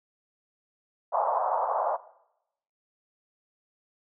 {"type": "band-pass noise", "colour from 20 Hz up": "pink", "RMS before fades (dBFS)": -27, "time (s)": [1.12, 1.97], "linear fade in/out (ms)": 20, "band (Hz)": [590, 1100], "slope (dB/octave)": 48, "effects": ["noise-tail reverb RT60 0.8 s tail -18 dB re dry"]}